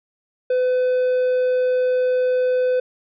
triangle tone, 505 Hz, B4, 39 cents sharp, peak -14 dBFS, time 0.5-2.8 s, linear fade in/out 5 ms, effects resampled to 11025 Hz

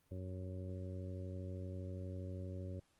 harmonic tone, 92.5 Hz, F#2, in tune, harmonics 1 / 2 / 3 / 4 / 5 / 6, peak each -43 / -51 / -53 / -54 / -58 / -54 dBFS, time 0.11-2.8 s, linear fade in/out 5 ms, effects pink hiss -75 dBFS RMS until 2.99 s + Opus 32 kbps

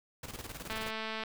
pink noise with tremolo, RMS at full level -42 dBFS, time 0.23-0.91 s, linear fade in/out 5 ms, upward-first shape square, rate 19 Hz, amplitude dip 65%
click train, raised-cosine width 0.3 ms, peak -22 dBFS, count 119, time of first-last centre 0.7-1.236 s, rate 220 Hz
effects none

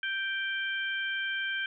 harmonic tone, 784 Hz, G5, in tune, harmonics 2 / 3 / 4, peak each -31 / -38 / -37 dBFS, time 0.03-1.66 s, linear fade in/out 2 ms, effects none

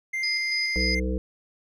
triangle tone, 2093 Hz, C7, in tune, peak -24 dBFS, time 0.13-1 s, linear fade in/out 10 ms
sine tone with tremolo, 4978 Hz, D#8, in tune, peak -26 dBFS, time 0.23-0.95 s, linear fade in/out 5 ms, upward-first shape square, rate 3.5 Hz, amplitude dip 45%
harmonic tone, 63.1 Hz, B1, 38 cents sharp, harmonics 1 / 3 / 5 / 7 / 8, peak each -26 / -31 / -33 / -34 / -35 dBFS, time 0.76-1.18 s, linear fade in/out 0 ms
effects none

